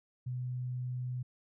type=tone; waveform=sine; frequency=125.4 Hz; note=B2; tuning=27 cents sharp; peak=-34 dBFS; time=0.26-1.23 s; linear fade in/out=10 ms; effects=none